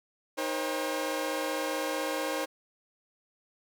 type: tone cluster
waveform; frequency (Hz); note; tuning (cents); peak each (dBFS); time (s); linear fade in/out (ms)
sawtooth; 311.4 / 482.2 / 538 / 797; D#4 / B4 / C5 / G5; +2 / -41 / +48 / +28; -32 / -33 / -29 / -35; 0.37-2.46; 20
effects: none